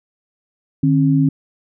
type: tone pair together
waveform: sine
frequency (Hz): 151.76 / 270.4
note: D#3 / C#4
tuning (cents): -43 / -43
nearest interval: minor seventh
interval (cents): 1000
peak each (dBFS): -14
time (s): 0.83-1.29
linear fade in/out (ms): 5
effects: none